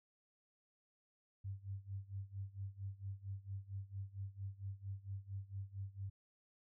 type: tone with tremolo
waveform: sine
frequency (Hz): 98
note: G2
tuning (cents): 0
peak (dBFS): -40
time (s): 1.44-6.1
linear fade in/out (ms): 10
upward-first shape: sine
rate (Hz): 4.4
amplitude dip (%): 90
effects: none